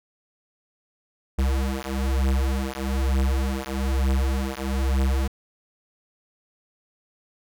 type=beating tone pair; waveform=square; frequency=66 / 67.1 Hz; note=C2 / C2; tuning=+16 / +44 cents; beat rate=1.1 Hz; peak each=-25 dBFS; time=1.38-5.28 s; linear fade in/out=10 ms; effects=none